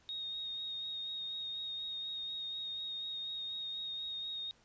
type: tone with vibrato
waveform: sine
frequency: 3729 Hz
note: A#7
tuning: in tune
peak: -38 dBFS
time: 0.09-4.51 s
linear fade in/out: 0 ms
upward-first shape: sine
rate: 4.1 Hz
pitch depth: 17 cents each way
effects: pink hiss -67 dBFS RMS until 4.64 s + resampled to 16000 Hz